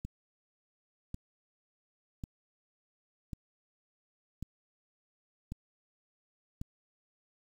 click train, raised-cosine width 5 ms, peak -26 dBFS, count 7, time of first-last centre 0.05-6.615 s, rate 0.914 Hz, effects 9-bit

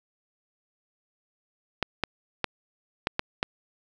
clicks, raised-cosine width 0.3 ms, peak -8 dBFS, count 6, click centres 1.827 / 2.037 / 2.443 / 3.071 / 3.194 / 3.429 s, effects none

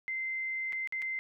sine tone with dropouts, 2077 Hz, C7, 13 cents flat, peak -32 dBFS, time 0.08-1.19 s, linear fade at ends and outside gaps 0 ms, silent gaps 0.724-0.73 / 0.874-0.924 / 1.019-1.023 s, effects none

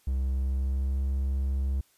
triangle tone with pitch glide, 65.8 to 67.42 Hz, C2 to C#2, +10 to -48 cents, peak -23 dBFS, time 0.07-1.81 s, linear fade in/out 5 ms, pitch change +42 cents, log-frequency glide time 0.29-1.03 s, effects white hiss -65 dBFS RMS until 1.97 s + resampled to 32000 Hz

